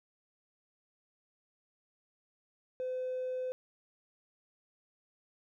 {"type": "tone with hard clipping", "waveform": "sine", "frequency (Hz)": 510, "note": "C5", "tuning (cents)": -44, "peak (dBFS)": -34, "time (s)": [2.8, 3.52], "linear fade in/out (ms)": 0, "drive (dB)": 1, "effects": []}